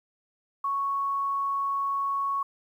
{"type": "tone", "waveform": "sine", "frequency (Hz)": 1108.7, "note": "C#6", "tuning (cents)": 0, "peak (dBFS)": -25, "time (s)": [0.64, 2.43], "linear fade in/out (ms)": 5, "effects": ["10-bit"]}